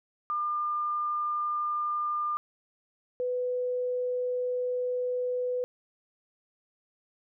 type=tone pair in turn; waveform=sine; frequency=1202 / 497.8 Hz; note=D6 / B4; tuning=+40 / +14 cents; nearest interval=octave + minor third; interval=1526 cents; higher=first; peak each=-27 dBFS; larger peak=neither; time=0.3-2.37 / 3.2-5.64 s; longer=second; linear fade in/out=0 ms; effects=none